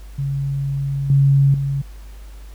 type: tone with level steps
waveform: sine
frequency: 138.59 Hz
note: C#3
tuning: in tune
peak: -19 / -10 / -18 dBFS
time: 0.18-1.82 s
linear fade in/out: 10 ms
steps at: 1.1 / 1.54 s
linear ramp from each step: 2 ms
effects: added 50 Hz sine -34 dBFS peak until 2.54 s + pink hiss -50 dBFS RMS until 2.54 s